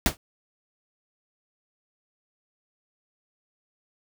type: noise with exponential decay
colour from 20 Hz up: pink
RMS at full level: -17 dBFS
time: 0.06-0.17 s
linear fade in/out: 1 ms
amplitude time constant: 22 ms
effects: none